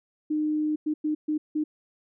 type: tone bursts at uneven times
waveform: sine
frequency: 305 Hz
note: D#4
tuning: 34 cents flat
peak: -23 dBFS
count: 5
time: 0.3-0.76 / 0.86-0.94 / 1.04-1.15 / 1.28-1.38 / 1.55-1.64 s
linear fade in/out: 10 ms
effects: none